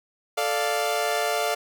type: chord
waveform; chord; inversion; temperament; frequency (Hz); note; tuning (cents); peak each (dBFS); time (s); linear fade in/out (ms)
sawtooth; D minor; second; equal; 440 / 587.3 / 698.5; A4 / D5 / F5; 0 / 0 / 0; -25 / -24 / -22; 0.37-1.55; 10
effects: none